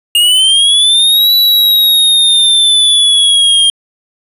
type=linear two-way sweep; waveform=square; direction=up then down; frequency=2826 to 3951 to 3204 Hz; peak=-6 dBFS; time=0.15-3.7 s; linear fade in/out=2 ms; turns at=1.34 s; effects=resampled to 32000 Hz + 7-bit